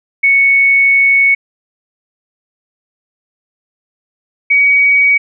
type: tone pair in turn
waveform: sine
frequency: 2217 / 2258 Hz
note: C#7 / C#7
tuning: 0 / +31 cents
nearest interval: unison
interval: 31 cents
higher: second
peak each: -6 dBFS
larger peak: neither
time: 0.23-1.35 / 4.5-5.18 s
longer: first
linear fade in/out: 10 ms
effects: none